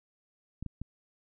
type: clicks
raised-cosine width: 5 ms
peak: -25 dBFS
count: 3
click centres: 0.626 / 0.663 / 0.816 s
effects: none